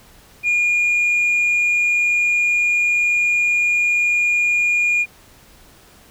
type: tone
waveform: sine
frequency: 2427 Hz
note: D#7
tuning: 44 cents flat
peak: -12 dBFS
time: 0.43-5.06 s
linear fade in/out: 50 ms
effects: tanh soft clip ceiling -13 dBFS + pink hiss -48 dBFS RMS until 6.1 s